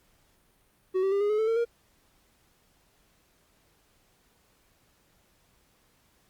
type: tone with pitch steps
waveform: triangle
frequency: 374 / 386.3 / 399 / 412.1 / 425.7 / 439.7 / 454.1 / 469 Hz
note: F#4 / G4 / G4 / G#4 / G#4 / A4 / A#4 / A#4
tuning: +19 / -25 / +31 / -13 / +43 / -1 / -45 / +11 cents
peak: -21 dBFS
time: 0.94-1.652 s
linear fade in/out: 20 ms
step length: 89 ms
effects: pink hiss -66 dBFS RMS until 6.29 s + Opus 48 kbps